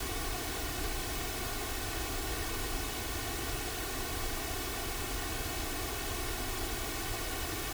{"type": "noise with comb filter", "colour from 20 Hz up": "pink", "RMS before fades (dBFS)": -36, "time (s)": [0, 7.73], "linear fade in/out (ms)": 5, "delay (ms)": 2.7, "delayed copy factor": 0.75, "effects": []}